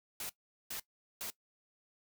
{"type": "noise bursts", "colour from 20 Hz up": "white", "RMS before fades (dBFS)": -41, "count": 3, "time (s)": [0.2, 1.302], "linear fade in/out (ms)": 2, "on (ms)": 94, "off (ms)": 410, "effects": ["noise-tail reverb RT60 0.1 s tail -19 dB re dry"]}